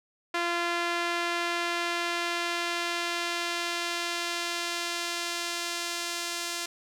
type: tone with band-pass filter sweep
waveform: sawtooth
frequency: 344.4 Hz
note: F4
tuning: 24 cents flat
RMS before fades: -31 dBFS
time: 0.34-6.66 s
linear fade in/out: 5 ms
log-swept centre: 1900 to 5800 Hz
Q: 0.73
effects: none